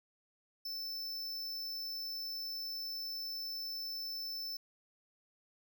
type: tone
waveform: square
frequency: 5290 Hz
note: E8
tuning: 5 cents sharp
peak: -39 dBFS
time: 0.65-4.57 s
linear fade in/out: 5 ms
effects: none